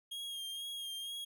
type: tone with vibrato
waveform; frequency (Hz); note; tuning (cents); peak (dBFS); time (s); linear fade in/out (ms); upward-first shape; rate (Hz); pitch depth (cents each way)
45% pulse; 3247; G#7; -40; -40; 0.11-1.25; 10; sine; 2.1; 33
effects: none